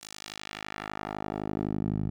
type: tone with band-pass filter sweep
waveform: 10% pulse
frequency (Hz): 51.91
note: G#1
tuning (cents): 0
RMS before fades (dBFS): -34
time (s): 0.01-2.1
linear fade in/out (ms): 10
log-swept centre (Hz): 7600 to 130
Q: 1
effects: none